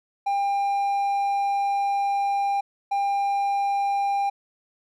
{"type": "tone bursts at uneven times", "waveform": "triangle", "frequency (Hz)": 799, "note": "G5", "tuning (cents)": 33, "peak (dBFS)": -19, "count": 2, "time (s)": [[0.26, 2.61], [2.91, 4.3]], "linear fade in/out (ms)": 10, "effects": []}